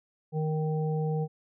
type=harmonic tone; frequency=155.56 Hz; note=D#3; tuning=in tune; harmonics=1 / 3 / 5; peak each=-27 / -33 / -39 dBFS; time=0.32-1.28 s; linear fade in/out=50 ms; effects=none